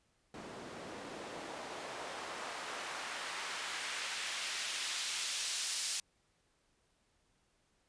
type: noise with band-pass filter sweep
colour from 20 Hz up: white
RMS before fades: -41 dBFS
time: 0.34-6 s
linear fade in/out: 2 ms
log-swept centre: 270 to 5500 Hz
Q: 0.78
effects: pink hiss -75 dBFS RMS until 7.88 s + resampled to 22050 Hz